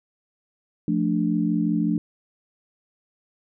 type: chord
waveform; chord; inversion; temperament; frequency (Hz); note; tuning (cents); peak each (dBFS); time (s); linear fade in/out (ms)
sine; D minor; first; equal; 174.61 / 220 / 293.7; F3 / A3 / D4; 0 / 0 / 0; -24; 0.88-1.98; 2
effects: none